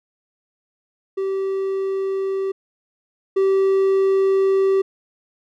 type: tone pair in turn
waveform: triangle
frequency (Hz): 386.9 / 386.9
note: G4 / G4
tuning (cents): -23 / -23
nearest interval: unison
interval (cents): 0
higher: neither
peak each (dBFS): -18 / -12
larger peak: second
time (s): 1.17-2.52 / 3.36-4.82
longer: second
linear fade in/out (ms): 10
effects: none